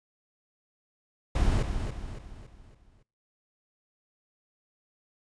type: noise with echo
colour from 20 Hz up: brown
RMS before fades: -24 dBFS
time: 1.35-1.63 s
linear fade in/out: 5 ms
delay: 280 ms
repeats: 5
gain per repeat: -7 dB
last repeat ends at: 3.03 s
effects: noise-tail reverb RT60 0.4 s tail -26 dB re dry + resampled to 22050 Hz